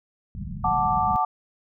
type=low-pass noise; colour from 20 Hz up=white; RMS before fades=-32 dBFS; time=0.35-1.16 s; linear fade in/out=0 ms; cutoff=220 Hz; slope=96 dB/octave
type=chord; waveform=sine; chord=D major; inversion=first; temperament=equal; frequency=740 / 880 / 1174.7 Hz; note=F#5 / A5 / D6; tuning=0 / 0 / 0 cents; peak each=-24 dBFS; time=0.64-1.25 s; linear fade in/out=5 ms
effects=none